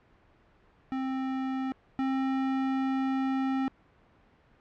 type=tone pair in turn; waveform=square; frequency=263.5 / 265.9 Hz; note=C4 / C4; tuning=+12 / +28 cents; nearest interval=unison; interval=16 cents; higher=second; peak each=-30 / -27 dBFS; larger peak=second; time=0.92-1.72 / 1.99-3.68 s; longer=second; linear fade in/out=0 ms; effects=pink hiss -62 dBFS RMS until 4.6 s + low-pass 2000 Hz 12 dB/octave